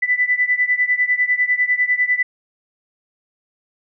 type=beating tone pair; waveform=sine; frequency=1985 / 1995 Hz; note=B6 / B6; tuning=+8 / +17 cents; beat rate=10 Hz; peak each=-17 / -19 dBFS; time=0.02-2.23 s; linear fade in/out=10 ms; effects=none